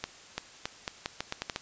accelerating click train, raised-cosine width 0.2 ms, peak -14 dBFS, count 10, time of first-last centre 0.04-1.561 s, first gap 340 ms, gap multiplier 0.81, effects white hiss -51 dBFS RMS until 1.61 s + resampled to 16000 Hz

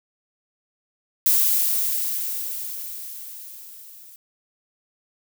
violet noise with level ramp, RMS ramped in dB -17 to -46 dBFS, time 1.26-4.16 s, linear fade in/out 0 ms, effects none

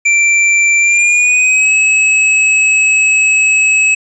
square tone with pitch glide, 2349 to 2576 Hz, D7 to E7, 0 to -41 cents, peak -8 dBFS, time 0.05-3.95 s, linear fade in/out 10 ms, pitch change +159 cents, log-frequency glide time 0.79-1.73 s, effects resampled to 22050 Hz + 8-bit

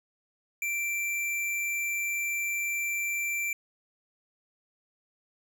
square tone, 2349 Hz, D7, in tune, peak -29 dBFS, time 0.62-3.53 s, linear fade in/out 2 ms, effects none

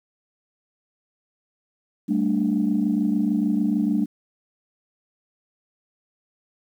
sine chord, G suspended second, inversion none, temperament equal with one note detuned, 196 / 222.7 / 293.7 Hz, G3 / A3 / D4, 0 / +21 / 0 cents, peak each -23 / -22 / -23 dBFS, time 2.08-4.06 s, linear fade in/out 20 ms, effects tanh soft clip ceiling -11 dBFS + 9-bit

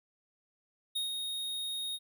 square tone with ADSR envelope, 3729 Hz, A#7, in tune, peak -31 dBFS, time 0.95-1.99 s, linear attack 12 ms, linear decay 130 ms, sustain -4 dB, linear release 43 ms, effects none

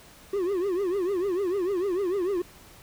triangle tone with vibrato, 374.7 Hz, F#4, 22 cents sharp, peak -22 dBFS, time 0.33-2.42 s, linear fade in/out 5 ms, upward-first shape triangle, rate 6.7 Hz, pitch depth 190 cents each way, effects pink hiss -51 dBFS RMS until 2.82 s

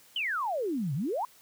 sine exponential two-way sweep, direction down then up, 3146 to 127.7 to 1047 Hz, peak -28 dBFS, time 0.16-1.25 s, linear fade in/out 2 ms, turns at 0.94 s, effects white hiss -58 dBFS RMS until 1.41 s + high-pass 60 Hz 12 dB/octave

